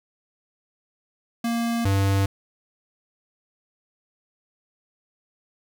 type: tone pair in turn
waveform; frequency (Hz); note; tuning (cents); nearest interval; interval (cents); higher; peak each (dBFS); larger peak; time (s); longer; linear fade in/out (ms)
square; 233.1 / 98.01; A#3 / G2; 0 / 0; octave + minor third; 1500; first; -23 / -19; second; 1.44-1.85 / 1.85-2.26; neither; 5
effects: none